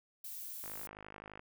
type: noise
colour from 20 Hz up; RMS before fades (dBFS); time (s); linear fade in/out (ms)
violet; -45; 0.24-0.87; 5
type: click train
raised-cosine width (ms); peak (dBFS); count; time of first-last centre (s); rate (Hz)
0.5; -33; 40; 0.64-1.394; 51.7
effects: none